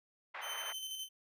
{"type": "band-pass noise", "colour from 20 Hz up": "white", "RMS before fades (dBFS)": -45, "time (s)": [0.34, 0.73], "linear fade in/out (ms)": 10, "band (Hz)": [600, 2200], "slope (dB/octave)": 24}
{"type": "tone with tremolo", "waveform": "sawtooth", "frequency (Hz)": 3072, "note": "G7", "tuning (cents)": -36, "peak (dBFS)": -36, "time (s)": [0.41, 1.09], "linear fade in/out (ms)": 50, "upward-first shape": "square", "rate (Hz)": 12, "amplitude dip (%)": 35}
{"effects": []}